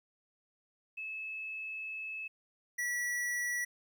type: tone pair in turn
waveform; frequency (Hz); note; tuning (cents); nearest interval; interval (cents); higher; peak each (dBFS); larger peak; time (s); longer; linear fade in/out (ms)
sine / square; 2600 / 1943.8; E7 / B6; -24 / -28; perfect fourth; 504; first; -38 / -33; second; 0.97-2.28 / 2.78-3.65; first; 10
effects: 12-bit